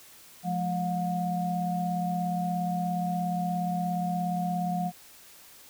sine tone cluster, 175.8 / 212.8 / 718 Hz, F3 / G#3 / F5, +12 / +42 / +48 cents, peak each -29 / -37 / -30 dBFS, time 0.43-4.92 s, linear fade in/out 50 ms, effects white hiss -52 dBFS RMS until 5.69 s

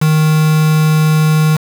triangle tone with quantisation, 155.56 Hz, D#3, in tune, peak -6 dBFS, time 0.01-1.57 s, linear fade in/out 10 ms, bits 3, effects none

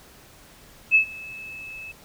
sine tone with ADSR envelope, 2604 Hz, E7, 22 cents flat, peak -11 dBFS, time 0.91-1.92 s, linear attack 39 ms, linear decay 100 ms, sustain -24 dB, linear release 9 ms, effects pink hiss -50 dBFS RMS until 2.04 s

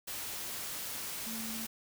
sine tone in noise, 224.7 Hz, A3, 37 cents sharp, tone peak -41 dBFS, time 1.26-1.66 s, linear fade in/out 10 ms, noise white, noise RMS -40 dBFS, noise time 0.07-1.67 s, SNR -4 dB, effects none

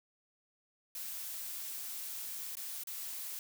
blue noise with dropouts, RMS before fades -42 dBFS, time 0.95-3.39 s, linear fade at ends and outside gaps 2 ms, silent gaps 2.554-2.569 / 2.836-2.871 s, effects none

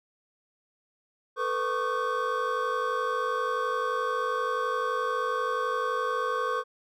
triangle tone cluster, 447.7 / 499.7 / 1107 / 1198 / 1535 Hz, A4 / B4 / C#6 / D6 / G6, +30 / +20 / -3 / +34 / -37 cents, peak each -32 / -30 / -28 / -33 / -34 dBFS, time 1.36-6.64 s, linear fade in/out 50 ms, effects none

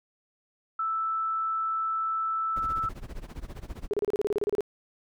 sine tone, 1318.5 Hz, E6, in tune, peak -26 dBFS, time 0.79-2.89 s, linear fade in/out 5 ms
brown noise with tremolo, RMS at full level -35 dBFS, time 2.56-3.88 s, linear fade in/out 5 ms, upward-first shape sine, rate 15 Hz, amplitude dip 90%
sine tone bursts, 413.1 Hz, G#4, 9 cents flat, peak -23 dBFS, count 13, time 3.91-4.607 s, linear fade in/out 0 ms, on 25 ms, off 31 ms
effects none

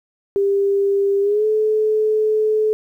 sine tone with pitch glide, 397.7 to 431.2 Hz, G4 to A4, +25 to -35 cents, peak -14 dBFS, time 0.36-2.73 s, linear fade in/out 0 ms, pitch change +140 cents, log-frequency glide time 1.21-1.45 s, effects 9-bit

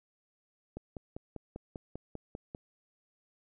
click train, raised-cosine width 2 ms, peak -27 dBFS, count 10, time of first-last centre 0.77-2.549 s, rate 5.06 Hz, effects none

